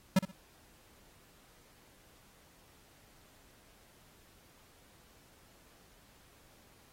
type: tone with echo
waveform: square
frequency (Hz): 189.2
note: F#3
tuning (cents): +39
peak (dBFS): -22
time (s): 0.16-0.19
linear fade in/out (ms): 5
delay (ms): 63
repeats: 2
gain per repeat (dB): -13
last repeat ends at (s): 0.316
effects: pink hiss -63 dBFS RMS until 6.92 s + AAC 48 kbps